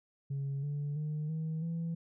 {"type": "tone with pitch steps", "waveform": "sine", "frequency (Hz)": [138.59, 145.06, 151.83, 158.92, 166.34], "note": ["C#3", "D3", "D#3", "D#3", "E3"], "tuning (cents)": [0, -21, -42, 37, 16], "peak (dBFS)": -31, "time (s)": [0.3, 1.95], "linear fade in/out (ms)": 10, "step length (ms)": 330, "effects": ["tanh soft clip ceiling -31 dBFS"]}